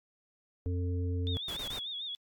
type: harmonic tone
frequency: 89.1 Hz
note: F2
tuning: 35 cents sharp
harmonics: 1 / 3 / 5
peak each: -30 / -40 / -42 dBFS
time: 0.66-1.37 s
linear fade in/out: 0 ms
type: tone with vibrato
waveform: sine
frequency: 3520 Hz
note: A7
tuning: in tune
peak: -36 dBFS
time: 1.27-2.15 s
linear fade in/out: 0 ms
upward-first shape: sine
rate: 6.8 Hz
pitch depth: 100 cents each way
type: noise bursts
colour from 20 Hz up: pink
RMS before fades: -43 dBFS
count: 3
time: 1.48-1.789 s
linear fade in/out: 2 ms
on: 87 ms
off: 24 ms
effects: AAC 64 kbps